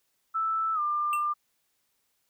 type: tone with pitch glide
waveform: sine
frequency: 1318.5 to 1195.2 Hz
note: E6 to D6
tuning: 0 to +30 cents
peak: -25 dBFS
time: 0.34-1.34 s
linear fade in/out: 20 ms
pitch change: -170 cents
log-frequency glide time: 0.74-0.8 s
type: tone with exponential decay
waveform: square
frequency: 2714 Hz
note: E7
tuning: 50 cents sharp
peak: -29 dBFS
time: 1.13-1.28 s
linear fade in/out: 1 ms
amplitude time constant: 31 ms
effects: white hiss -74 dBFS RMS until 2.29 s